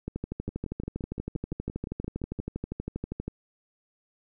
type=two click trains; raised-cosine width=3 ms; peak=-19 / -23 dBFS; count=41 / 12; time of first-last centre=0.08-3.28 / 0.49-2.39 s; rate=12.5 / 5.79 Hz; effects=none